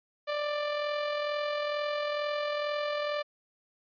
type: tone with amplitude modulation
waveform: sawtooth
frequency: 590 Hz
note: D5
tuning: 8 cents sharp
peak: -24 dBFS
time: 0.27-3.23 s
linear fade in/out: 20 ms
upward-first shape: sine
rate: 42.2 Hz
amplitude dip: 35%
effects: resampled to 11025 Hz